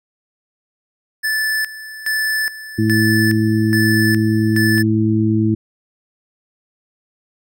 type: tone with tremolo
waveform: square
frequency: 1748 Hz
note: A6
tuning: 12 cents flat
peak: -17 dBFS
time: 1.23-4.83 s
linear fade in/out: 20 ms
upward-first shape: square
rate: 1.2 Hz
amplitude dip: 80%
type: harmonic tone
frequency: 109.1 Hz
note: A2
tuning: 14 cents flat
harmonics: 1 / 2 / 3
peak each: -17 / -17 / -17 dBFS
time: 2.78-5.55 s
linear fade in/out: 10 ms
type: click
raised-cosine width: 0.3 ms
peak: -17 dBFS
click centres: 4.781 s
effects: none